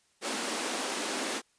pink high-pass noise, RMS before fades -33 dBFS, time 0.21-1.42 s, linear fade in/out 50 ms, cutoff 220 Hz, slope 48 dB/octave, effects white hiss -69 dBFS RMS until 1.58 s + resampled to 22050 Hz

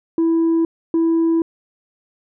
sine tone pair in turn, 329.6 / 329.6 Hz, E4 / E4, 0 / 0 cents, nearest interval unison, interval 0 cents, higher neither, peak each -11 dBFS, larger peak neither, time 0.18-0.65 / 0.94-1.42 s, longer second, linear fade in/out 2 ms, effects tanh soft clip ceiling -12 dBFS

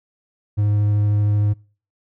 triangle tone with vibrato, 103.83 Hz, G#2, in tune, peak -13 dBFS, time 0.57-1.54 s, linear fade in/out 20 ms, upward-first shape sine, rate 13 Hz, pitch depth 8 cents each way, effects noise-tail reverb RT60 0.4 s tail -25 dB re dry

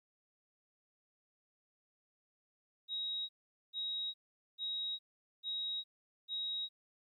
sine tone bursts, 3803 Hz, A#7, 34 cents sharp, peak -36 dBFS, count 5, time 2.88-6.69 s, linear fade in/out 50 ms, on 410 ms, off 440 ms, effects 13-bit

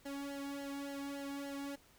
sawtooth tone with flanger, 280 Hz, C#4, 18 cents sharp, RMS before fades -43 dBFS, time 0.05-1.76 s, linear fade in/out 10 ms, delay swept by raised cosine 0.81 to 1.63 ms, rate 3.5 Hz, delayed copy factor -1, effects pink hiss -65 dBFS RMS until 1.98 s

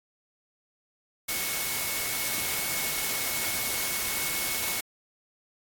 sine tone in noise, 2200 Hz, C#7, 14 cents flat, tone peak -37 dBFS, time 1.28-4.81 s, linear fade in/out 10 ms, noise white, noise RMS -30 dBFS, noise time 1.28-4.81 s, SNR -10 dB, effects AAC 64 kbps

